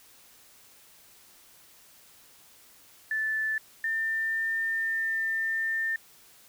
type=tone pair in turn; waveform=sine; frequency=1754 / 1800.2 Hz; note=A6 / A6; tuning=-6 / +39 cents; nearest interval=unison; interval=45 cents; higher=second; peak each=-26 dBFS; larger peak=neither; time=3.11-3.58 / 3.84-5.96 s; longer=second; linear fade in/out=2 ms; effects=white hiss -56 dBFS RMS until 6.48 s